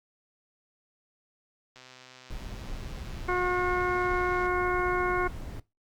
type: click train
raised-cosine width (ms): 0.2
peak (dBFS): -32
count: 347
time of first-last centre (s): 1.76-4.463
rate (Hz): 128
type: noise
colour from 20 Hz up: brown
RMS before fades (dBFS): -38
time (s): 2.3-5.6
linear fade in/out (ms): 5
type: harmonic tone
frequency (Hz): 360.9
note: F#4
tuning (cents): -43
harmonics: 1 / 2 / 3 / 4 / 5 / 6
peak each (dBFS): -28 / -34 / -31 / -32 / -44 / -36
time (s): 3.28-5.28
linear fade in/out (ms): 10
effects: noise-tail reverb RT60 0.2 s tail -19 dB re dry + Opus 48 kbps